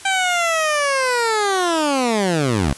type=linear sweep; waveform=15% pulse; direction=down; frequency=784 to 61.74 Hz; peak=-10 dBFS; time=0.05-2.73 s; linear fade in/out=5 ms; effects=white hiss -39 dBFS RMS until 2.77 s + resampled to 24000 Hz